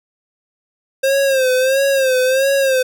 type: tone with vibrato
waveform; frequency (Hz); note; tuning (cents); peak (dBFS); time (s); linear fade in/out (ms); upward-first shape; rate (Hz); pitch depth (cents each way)
square; 530; C5; +22; -13; 1.03-2.83; 10; sine; 1.5; 74
effects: none